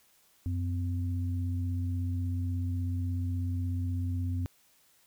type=tone pair together; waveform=sine; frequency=90.94 / 256.4 Hz; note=F#2 / C4; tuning=-29 / -35 cents; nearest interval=octave + tritone; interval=1794 cents; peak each=-29 / -38 dBFS; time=0.46-4.46 s; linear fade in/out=0 ms; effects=white hiss -65 dBFS RMS until 5.06 s